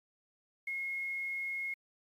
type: tone with quantisation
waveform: sine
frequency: 2160 Hz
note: C#7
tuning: 45 cents flat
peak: -34 dBFS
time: 0.67-1.74 s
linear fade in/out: 5 ms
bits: 10
effects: MP3 64 kbps